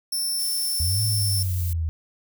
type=tone; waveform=15% pulse; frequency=5370 Hz; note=E8; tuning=31 cents sharp; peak=-18 dBFS; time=0.12-1.43 s; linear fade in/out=5 ms
type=noise; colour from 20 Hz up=violet; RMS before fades=-35 dBFS; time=0.39-1.73 s; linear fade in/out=0 ms
type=linear two-way sweep; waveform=sine; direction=up then down; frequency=78.2 to 110 to 78.2 Hz; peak=-22 dBFS; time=0.8-1.89 s; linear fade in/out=0 ms; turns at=1.03 s
effects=none